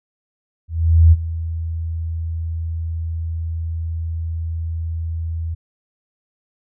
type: tone with ADSR envelope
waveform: sine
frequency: 82.1 Hz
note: E2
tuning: 6 cents flat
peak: -5 dBFS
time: 0.68-5.55 s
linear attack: 440 ms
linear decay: 36 ms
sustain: -16 dB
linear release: 15 ms
effects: none